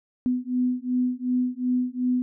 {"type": "beating tone pair", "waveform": "sine", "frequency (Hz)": [248.9, 251.6], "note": ["B3", "B3"], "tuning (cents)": [14, 32], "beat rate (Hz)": 2.7, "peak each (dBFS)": -25, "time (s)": [0.26, 2.22], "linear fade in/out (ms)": 0, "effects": []}